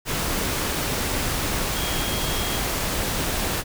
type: tone in noise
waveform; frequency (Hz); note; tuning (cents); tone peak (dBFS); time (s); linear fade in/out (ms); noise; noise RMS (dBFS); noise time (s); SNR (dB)
sine; 3266; G#7; -30; -33; 1.73-2.62; 50; pink; -25; 0.05-3.64; -11
effects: none